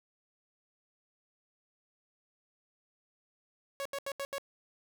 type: tone bursts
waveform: sawtooth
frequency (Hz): 554.4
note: C#5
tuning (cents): 0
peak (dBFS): -31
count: 5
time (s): 3.8-4.382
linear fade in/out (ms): 0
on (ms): 54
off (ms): 78
effects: none